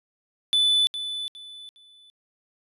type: tone with echo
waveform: triangle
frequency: 3492 Hz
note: A7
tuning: 14 cents flat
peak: -16 dBFS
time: 0.53-0.87 s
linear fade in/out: 0 ms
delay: 410 ms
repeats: 3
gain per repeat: -11 dB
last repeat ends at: 2.1 s
effects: resampled to 32000 Hz